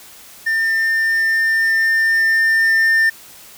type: tone with level ramp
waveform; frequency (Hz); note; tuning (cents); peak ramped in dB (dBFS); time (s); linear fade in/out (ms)
triangle; 1801; A6; +40; -13 to -9; 0.46-3.1; 10
effects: white hiss -41 dBFS RMS until 3.57 s